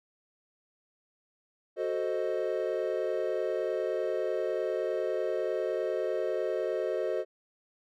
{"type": "chord", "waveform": "triangle", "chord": "F# diminished seventh", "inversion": "none", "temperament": "equal", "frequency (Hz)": [370, 440, 523.3, 622.3], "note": ["F#4", "A4", "C5", "Eb5"], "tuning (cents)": [0, 0, 0, 0], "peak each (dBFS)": -32, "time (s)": [1.76, 7.25], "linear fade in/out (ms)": 50, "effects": []}